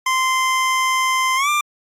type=tone with pitch glide; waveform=25% pulse; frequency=1040 to 1187.8 Hz; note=C6 to D6; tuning=-11 to +19 cents; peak=-12 dBFS; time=0.06-1.61 s; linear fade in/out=5 ms; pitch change=+230 cents; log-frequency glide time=1.36-1.49 s; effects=low-pass 11000 Hz 12 dB/octave + AAC 64 kbps